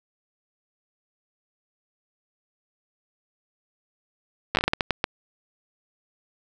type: slowing click train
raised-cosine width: 0.3 ms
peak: -5 dBFS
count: 11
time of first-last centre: 4.55-5.041 s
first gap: 9 ms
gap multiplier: 1.35
effects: none